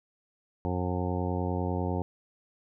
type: harmonic tone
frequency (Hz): 90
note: F#2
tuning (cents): -47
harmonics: 1 / 2 / 3 / 4 / 5 / 6 / 8 / 9 / 10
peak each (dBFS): -31 / -34 / -36 / -37 / -38 / -39 / -40 / -41 / -41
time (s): 0.65-2.02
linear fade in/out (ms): 0
effects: none